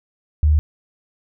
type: tone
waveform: sine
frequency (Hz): 75.5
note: D2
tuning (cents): +48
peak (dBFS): -11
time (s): 0.43-0.59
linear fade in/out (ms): 0
effects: none